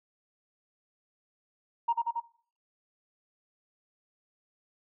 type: tone with echo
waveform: sine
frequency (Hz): 936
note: A#5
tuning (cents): +7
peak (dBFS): -22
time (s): 1.88-1.93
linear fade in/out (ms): 10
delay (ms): 91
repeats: 3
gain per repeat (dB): -2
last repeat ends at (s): 2.203
effects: noise-tail reverb RT60 0.5 s tail -20 dB re dry + tanh soft clip ceiling -18 dBFS